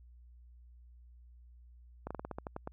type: slowing click train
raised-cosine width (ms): 1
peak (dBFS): -25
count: 10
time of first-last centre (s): 2.07-2.674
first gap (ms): 36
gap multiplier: 1.15
effects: added 60 Hz sine -54 dBFS peak until 2.72 s